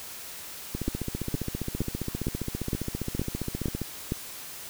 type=two click trains; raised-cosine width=3 ms; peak=-17 / -14 dBFS; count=47 / 8; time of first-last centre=0.75-3.817 / 0.88-4.121 s; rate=15 / 2.16 Hz; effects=white hiss -41 dBFS RMS until 4.69 s